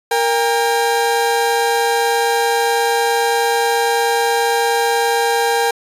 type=tone pair together; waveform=30% pulse; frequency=466.2 / 803.1 Hz; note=A#4 / G5; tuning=0 / +42 cents; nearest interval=major sixth; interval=942 cents; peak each=-14 dBFS; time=0.11-5.71 s; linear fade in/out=5 ms; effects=resampled to 32000 Hz